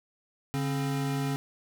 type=tone pair together; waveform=square; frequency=141.74 / 268.5 Hz; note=C#3 / C4; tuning=+39 / +45 cents; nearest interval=major seventh; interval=1106 cents; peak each=-30 / -33 dBFS; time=0.54-1.36 s; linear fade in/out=0 ms; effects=none